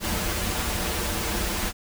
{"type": "noise with comb filter", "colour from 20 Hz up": "pink", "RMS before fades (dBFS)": -27, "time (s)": [0, 1.73], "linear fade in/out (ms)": 50, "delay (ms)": 7.4, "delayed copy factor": -0.75, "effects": []}